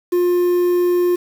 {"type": "tone with quantisation", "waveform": "triangle", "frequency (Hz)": 354.3, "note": "F4", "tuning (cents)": 25, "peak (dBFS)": -11, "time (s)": [0.12, 1.16], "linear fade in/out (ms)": 10, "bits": 6, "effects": []}